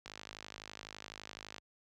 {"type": "click train", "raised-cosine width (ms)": 0.2, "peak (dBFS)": -27, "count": 80, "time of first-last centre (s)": [0.06, 1.582], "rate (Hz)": 51.9, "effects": ["high-pass 60 Hz 12 dB/octave"]}